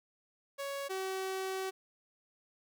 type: tone pair in turn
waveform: sawtooth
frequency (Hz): 557 / 380.4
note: C#5 / F#4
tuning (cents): +8 / +48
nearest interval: perfect fifth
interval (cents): 660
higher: first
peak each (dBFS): -33 / -31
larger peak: second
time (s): 0.58-0.89 / 0.89-1.71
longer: second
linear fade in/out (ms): 20
effects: none